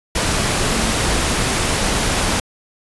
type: tone in noise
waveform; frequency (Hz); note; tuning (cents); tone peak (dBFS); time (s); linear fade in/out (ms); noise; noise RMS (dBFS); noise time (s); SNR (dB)
sine; 223.5; A3; +27; -24; 0.72-0.93; 5; pink; -18; 0.15-2.4; -9
effects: resampled to 24000 Hz

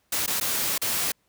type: noise with dropouts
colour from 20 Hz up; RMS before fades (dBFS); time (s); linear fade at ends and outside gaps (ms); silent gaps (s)
white; -26; 0.12-1.12; 5; 0.263-0.276 / 0.4-0.41 / 0.78-0.816
effects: pink hiss -69 dBFS RMS until 1.28 s + high-pass 60 Hz 12 dB/octave

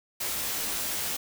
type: noise with comb filter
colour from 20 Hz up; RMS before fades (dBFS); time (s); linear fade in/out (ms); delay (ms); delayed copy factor
white; -31; 0.2-1.17; 10; 19; -0.8
effects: none

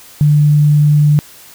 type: tone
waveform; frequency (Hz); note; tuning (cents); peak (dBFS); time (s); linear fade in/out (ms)
sine; 148.3; D3; +17; -6; 0.21-1.19; 0
effects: white hiss -39 dBFS RMS until 1.54 s

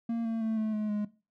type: tone with pitch steps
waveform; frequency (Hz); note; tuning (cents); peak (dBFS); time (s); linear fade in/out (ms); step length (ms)
triangle; 230.9 / 226.3 / 221.8 / 217.3 / 213 / 208.7; A#3 / A3 / A3 / A3 / G#3 / G#3; -16 / +49 / +14 / -21 / +44 / +9; -26; 0.09-1.05; 5; 160
effects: noise-tail reverb RT60 0.3 s tail -17 dB re dry

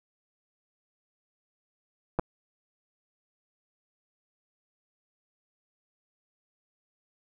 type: clicks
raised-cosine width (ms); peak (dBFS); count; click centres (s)
1; -13; 2; 2.189 / 2.195
effects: none

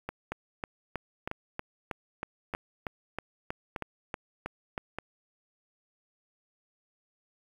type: two click trains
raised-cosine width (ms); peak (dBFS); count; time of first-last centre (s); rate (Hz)
0.5; -19 / -18; 5 / 15; 0.09-4.986 / 0.32-4.779; 0.817 / 3.14
effects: 8-bit

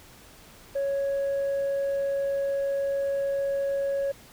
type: tone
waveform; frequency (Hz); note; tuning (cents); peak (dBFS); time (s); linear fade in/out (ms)
sine; 554.4; C#5; 0; -22; 0.75-4.12; 10
effects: tanh soft clip ceiling -23 dBFS + pink hiss -51 dBFS RMS until 4.32 s

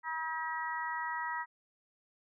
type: harmonic tone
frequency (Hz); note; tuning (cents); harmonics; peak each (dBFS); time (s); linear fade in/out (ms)
320; D#4; +49; 3 / 4 / 5 / 6; -37 / -41 / -45 / -39; 0.03-1.46; 50
effects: none

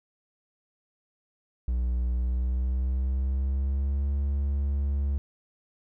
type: tone with pitch glide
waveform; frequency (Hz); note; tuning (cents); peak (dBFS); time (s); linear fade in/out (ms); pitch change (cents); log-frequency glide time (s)
triangle; 61 to 70.07; B1 to C#2; -21 to +19; -22; 1.68-5.18; 0; +240; 2.14-4.09
effects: none

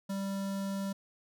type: tone with notch filter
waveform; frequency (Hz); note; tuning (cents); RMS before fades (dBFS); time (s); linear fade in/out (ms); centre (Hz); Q
square; 196; G3; 0; -35; 0.09-0.93; 10; 2300; 1.6
effects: none

